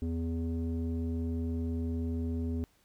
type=tone with low-pass filter; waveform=square; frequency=82.6 Hz; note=E2; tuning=4 cents sharp; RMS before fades=-33 dBFS; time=0.02-2.64 s; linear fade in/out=0 ms; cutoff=320 Hz; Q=9.5; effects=pink hiss -68 dBFS RMS until 2.84 s